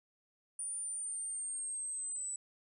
sine exponential sweep, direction down, 9400 to 7930 Hz, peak -37 dBFS, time 0.59-2.36 s, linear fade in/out 2 ms, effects none

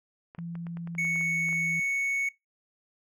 clicks, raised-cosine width 0.5 ms, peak -32 dBFS, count 12, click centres 0.349 / 0.388 / 0.554 / 0.668 / 0.771 / 0.874 / 0.951 / 1.05 / 1.158 / 1.211 / 1.488 / 1.528 s
sine tone with pitch glide, 169.5 to 166.88 Hz, E3 to E3, +49 to +22 cents, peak -34 dBFS, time 0.38-1.8 s, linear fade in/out 5 ms, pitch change -27 cents, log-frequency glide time 0.8-1.37 s
triangle tone, 2217 Hz, C#7, in tune, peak -24 dBFS, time 0.98-2.29 s, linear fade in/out 5 ms
effects noise-tail reverb RT60 0.2 s tail -22 dB re dry

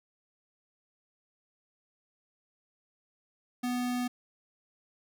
square tone, 246.9 Hz, B3, in tune, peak -30 dBFS, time 3.63-4.08 s, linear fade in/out 10 ms, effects none

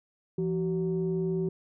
sine tone pair together, 169.03 / 378.9 Hz, E3 / F#4, +44 / +41 cents, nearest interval octave + major second, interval 1397 cents, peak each -28 dBFS, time 0.38-1.49 s, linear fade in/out 5 ms, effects tanh soft clip ceiling -20 dBFS

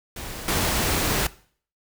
pink noise with level steps, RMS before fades -35 / -23 dBFS, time 0.16-1.27 s, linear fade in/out 5 ms, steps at 0.48 s, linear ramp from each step 2 ms, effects noise-tail reverb RT60 0.5 s tail -19 dB re dry

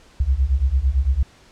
sine beating tone pair, 61.74 / 70.64 Hz, B1 / C#2, 0 / +33 cents, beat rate 8.9 Hz, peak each -19 / -18 dBFS, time 0.2-1.23 s, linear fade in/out 5 ms, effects pink hiss -51 dBFS RMS until 1.51 s + low-pass 7000 Hz 12 dB/octave

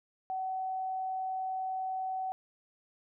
sine tone, 755 Hz, F#5, 35 cents sharp, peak -32 dBFS, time 0.3-2.32 s, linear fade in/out 0 ms, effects none

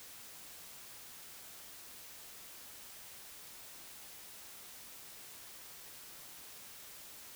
silence, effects white hiss -52 dBFS RMS until 7.35 s

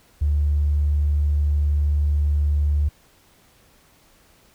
triangle tone with tanh clipping, 73.42 Hz, D2, in tune, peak -16 dBFS, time 0.21-2.89 s, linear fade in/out 10 ms, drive 2 dB, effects pink hiss -56 dBFS RMS until 4.54 s

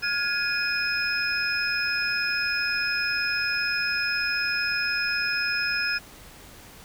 sine tone cluster, 1422 / 1669 / 2476 / 5130 Hz, F6 / G#6 / D#7 / E8, +31 / +8 / -9 / -48 cents, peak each -29 dBFS, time 0.02-5.99 s, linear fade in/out 20 ms, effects pink hiss -47 dBFS RMS until 6.84 s

